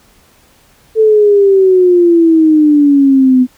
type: exponential sweep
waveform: sine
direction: down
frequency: 444.6 to 250 Hz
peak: -4 dBFS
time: 0.95-3.47 s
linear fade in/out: 50 ms
effects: pink hiss -48 dBFS RMS until 3.57 s